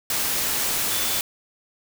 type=tone in noise; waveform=sine; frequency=3483 Hz; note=A7; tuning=18 cents flat; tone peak=-33 dBFS; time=0.91-1.19 s; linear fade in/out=2 ms; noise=white; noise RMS=-24 dBFS; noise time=0.1-1.21 s; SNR=-12 dB; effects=none